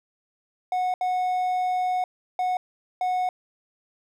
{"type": "tone bursts at uneven times", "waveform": "triangle", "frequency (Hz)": 733, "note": "F#5", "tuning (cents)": -16, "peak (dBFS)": -20, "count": 4, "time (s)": [[0.72, 0.94], [1.01, 2.04], [2.39, 2.57], [3.01, 3.29]], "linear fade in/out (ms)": 2, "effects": []}